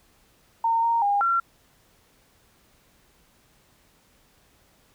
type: tone with pitch steps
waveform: sine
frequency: 915 / 927 / 810 / 1366 Hz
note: A#5 / A#5 / G#5 / F6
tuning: -32 / -10 / -43 / -39 cents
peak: -19 dBFS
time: 0.64-1.4 s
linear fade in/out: 5 ms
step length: 190 ms
effects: pink hiss -61 dBFS RMS until 4.94 s